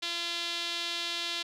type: tone with band-pass filter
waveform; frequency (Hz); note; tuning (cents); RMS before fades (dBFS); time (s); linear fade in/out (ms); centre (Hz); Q
sawtooth; 342.1; F4; -36; -34; 0.02-1.43; 10; 3700; 2.8
effects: none